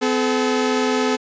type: tone pair together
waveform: sawtooth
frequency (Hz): 254.9 / 430.5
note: C4 / A4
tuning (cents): -45 / -38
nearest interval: major sixth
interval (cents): 907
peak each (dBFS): -16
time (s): 0.01-1.17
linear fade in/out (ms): 20
effects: resampled to 16000 Hz